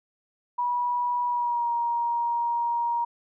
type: tone with pitch glide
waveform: sine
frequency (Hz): 972 to 943.2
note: B5 to A#5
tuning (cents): -28 to +20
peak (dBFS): -23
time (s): 0.58-3.05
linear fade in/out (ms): 10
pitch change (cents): -52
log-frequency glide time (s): 1.26-1.71
effects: none